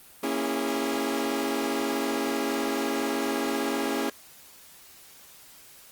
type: chord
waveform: sawtooth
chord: A# half-diminished seventh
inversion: none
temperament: equal with one note detuned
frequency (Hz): 233.1 / 277.2 / 329.6 / 407.9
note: A#3 / C#4 / E4 / G#4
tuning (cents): 0 / 0 / 0 / -31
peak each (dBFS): -30 / -26 / -29 / -27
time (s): 0.23-4.1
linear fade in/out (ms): 5
effects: white hiss -51 dBFS RMS until 5.91 s + Opus 32 kbps